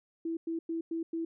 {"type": "tone bursts", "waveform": "sine", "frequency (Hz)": 329.6, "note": "E4", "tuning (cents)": 0, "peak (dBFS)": -31, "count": 5, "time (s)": [0.25, 1.25], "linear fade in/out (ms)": 5, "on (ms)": 120, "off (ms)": 100, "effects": []}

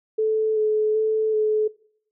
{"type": "tone with vibrato", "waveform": "sine", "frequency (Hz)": 433, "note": "A4", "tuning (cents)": -28, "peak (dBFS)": -18, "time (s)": [0.18, 1.68], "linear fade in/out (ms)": 10, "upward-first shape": "square", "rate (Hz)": 1.3, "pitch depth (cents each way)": 14, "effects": ["noise-tail reverb RT60 0.6 s tail -21 dB re dry"]}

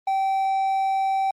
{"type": "tone", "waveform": "triangle", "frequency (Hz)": 774, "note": "G5", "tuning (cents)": -22, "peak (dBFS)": -18, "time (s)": [0.07, 1.31], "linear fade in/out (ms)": 5, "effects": ["Opus 32 kbps"]}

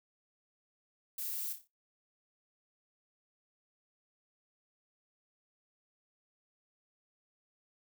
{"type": "noise with echo", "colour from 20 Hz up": "violet", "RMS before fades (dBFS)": -39, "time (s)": [1.18, 1.53], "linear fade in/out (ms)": 5, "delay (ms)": 29, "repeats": 5, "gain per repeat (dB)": -7, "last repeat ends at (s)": 1.675, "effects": ["noise-tail reverb RT60 0.2 s tail -19 dB re dry"]}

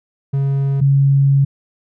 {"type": "tone pair in turn", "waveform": ["triangle", "sine"], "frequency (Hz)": [137.9, 138.42], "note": ["C#3", "C#3"], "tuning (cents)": [-9, -2], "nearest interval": "unison", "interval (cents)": 7, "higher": "second", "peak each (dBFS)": [-12, -9], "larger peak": "second", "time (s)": [[0.33, 0.81], [0.81, 1.45]], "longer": "second", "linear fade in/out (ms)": 10, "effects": []}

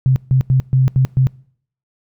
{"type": "tone bursts at uneven times", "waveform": "sine", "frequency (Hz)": 130.81, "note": "C3", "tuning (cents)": 0, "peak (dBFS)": -9, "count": 6, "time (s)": [[0.06, 0.16], [0.31, 0.41], [0.5, 0.6], [0.73, 0.88], [0.96, 1.05], [1.17, 1.27]], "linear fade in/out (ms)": 0, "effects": ["noise-tail reverb RT60 0.6 s tail -24 dB re dry"]}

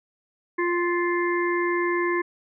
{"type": "harmonic tone", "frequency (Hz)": 349.2, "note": "F4", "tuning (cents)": 0, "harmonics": [1, 3, 5, 6], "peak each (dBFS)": [-23, -28, -30, -31], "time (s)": [0.58, 2.22], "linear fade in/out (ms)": 10, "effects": []}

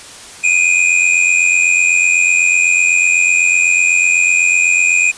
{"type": "tone pair together", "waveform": "square", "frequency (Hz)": [2424, 2512], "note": ["D#7", "D#7"], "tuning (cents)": [-46, 16], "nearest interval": "minor second", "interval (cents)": 62, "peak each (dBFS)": -13, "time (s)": [0.43, 5.12], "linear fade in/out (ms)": 20, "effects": ["white hiss -34 dBFS RMS until 5.17 s", "resampled to 22050 Hz"]}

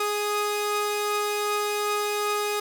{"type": "tone pair together", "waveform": "sawtooth", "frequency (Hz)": [415.7, 1244.5], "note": ["G#4", "D#6"], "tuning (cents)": [2, 0], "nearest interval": "octave + perfect fifth", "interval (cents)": 1898, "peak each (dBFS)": [-22, -25], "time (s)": [0, 2.6], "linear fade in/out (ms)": 5, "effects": []}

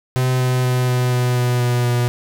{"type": "tone with pitch steps", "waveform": "45% pulse", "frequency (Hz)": [128, 127.04, 126.09, 125.15, 124.21, 123.28, 122.36, 121.45], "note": ["C3", "B2", "B2", "B2", "B2", "B2", "B2", "B2"], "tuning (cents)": [-38, 49, 36, 23, 10, -3, -16, -29], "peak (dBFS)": -15, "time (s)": [0.16, 2.08], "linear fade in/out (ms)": 0, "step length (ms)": 240, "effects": []}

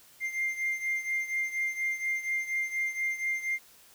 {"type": "beating tone pair", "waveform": "triangle", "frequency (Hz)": [2100, 2104.2], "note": ["C7", "C7"], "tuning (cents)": [6, 9], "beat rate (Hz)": 4.2, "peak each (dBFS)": [-28, -32], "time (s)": [0.2, 3.59], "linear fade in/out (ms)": 50, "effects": ["tanh soft clip ceiling -21 dBFS", "white hiss -57 dBFS RMS until 3.94 s"]}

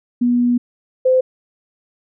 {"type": "tone pair in turn", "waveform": "sine", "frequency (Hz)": [243, 514.9], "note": ["B3", "C5"], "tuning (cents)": [-28, -28], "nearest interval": "octave + minor second", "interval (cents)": 1300, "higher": "second", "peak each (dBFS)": [-12, -10], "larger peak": "second", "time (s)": [[0.21, 0.58], [1.05, 1.21]], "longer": "first", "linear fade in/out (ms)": 10, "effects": []}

